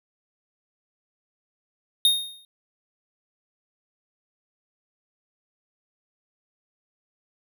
square tone with exponential decay, 3700 Hz, A#7, 14 cents flat, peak -14 dBFS, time 2.05-2.45 s, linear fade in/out 1 ms, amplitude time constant 86 ms, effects none

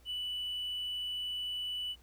triangle tone with hard clipping, 2969 Hz, F#7, 5 cents sharp, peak -35 dBFS, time 0.05-1.96 s, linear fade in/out 50 ms, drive 4 dB, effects added 60 Hz sine -59 dBFS peak until 2.02 s + pink hiss -66 dBFS RMS until 2.02 s

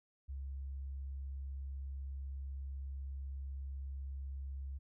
sine tone, 68 Hz, C#2, 33 cents flat, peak -40 dBFS, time 0.28-4.79 s, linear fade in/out 20 ms, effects none

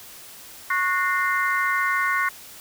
harmonic tone with a mistuned harmonic, 366.4 Hz, F#4, 17 cents flat, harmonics 3 / 4 / 5 / 6, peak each -24 / -25 / -26 / -27 dBFS, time 0.7-2.29 s, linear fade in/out 5 ms, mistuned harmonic 6, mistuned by -88 cents, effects white hiss -43 dBFS RMS until 2.6 s

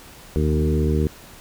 harmonic tone with a mistuned harmonic, 76.3 Hz, D#2, 33 cents flat, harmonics 1 / 2 / 3 / 4 / 5 / 6, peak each -20 / -23 / -26 / -28 / -26 / -29 dBFS, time 0.36-1.07 s, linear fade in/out 0 ms, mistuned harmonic 2, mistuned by +17 cents, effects pink hiss -44 dBFS RMS until 1.4 s

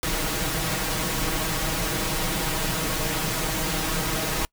pink noise with comb filter, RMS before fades -26 dBFS, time 0.03-4.45 s, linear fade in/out 0 ms, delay 6.3 ms, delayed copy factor +1, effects noise-tail reverb RT60 0.1 s tail -25 dB re dry

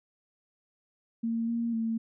sine tone with pitch steps, 229 / 232.9 / 225.9 Hz, A#3 / A#3 / A3, -31 / -1 / +46 cents, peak -27 dBFS, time 1.23-1.98 s, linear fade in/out 10 ms, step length 250 ms, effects none

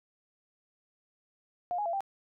sine tone with pitch steps, 709 / 830 / 679 / 786 Hz, F5 / G#5 / F5 / G5, +26 / -1 / -49 / +4 cents, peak -29 dBFS, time 1.71-2.006 s, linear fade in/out 0 ms, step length 74 ms, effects none

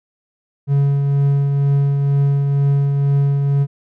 triangle tone with tremolo, 140.5 Hz, C#3, 24 cents sharp, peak -9 dBFS, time 0.67-3.67 s, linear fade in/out 50 ms, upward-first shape triangle, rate 2.1 Hz, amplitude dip 35%, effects none

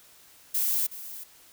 violet noise with echo, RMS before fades -26 dBFS, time 0.54-0.87 s, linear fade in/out 10 ms, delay 370 ms, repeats 1, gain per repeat -14 dB, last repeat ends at 1.24 s, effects white hiss -55 dBFS RMS until 1.52 s

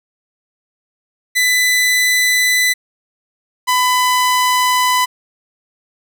sawtooth tone pair in turn, 1998 / 1001.6 Hz, B6 / B5, +20 / +24 cents, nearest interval octave, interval 1196 cents, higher first, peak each -8 dBFS, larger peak neither, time 1.35-2.74 / 3.67-5.06 s, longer neither, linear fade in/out 20 ms, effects none

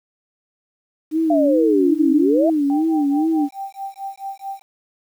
sine tone with vibrato, 302.2 Hz, D4, 50 cents sharp, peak -15 dBFS, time 1.11-3.49 s, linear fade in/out 50 ms, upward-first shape sine, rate 2.4 Hz, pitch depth 130 cents each way
sine exponential two-way sweep, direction down then up, 697 to 261.6 to 697 Hz, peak -15 dBFS, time 1.3-2.5 s, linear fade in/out 5 ms, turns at 2.11 s
sine tone with tremolo, 784 Hz, G5, in tune, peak -24 dBFS, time 2.7-4.62 s, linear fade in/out 0 ms, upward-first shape sine, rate 4.6 Hz, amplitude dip 95%
effects 8-bit

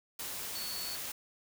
sine tone in noise, 4435 Hz, C#8, in tune, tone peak -40 dBFS, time 0.55-0.96 s, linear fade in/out 5 ms, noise white, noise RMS -40 dBFS, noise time 0.19-1.12 s, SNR -3 dB, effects none

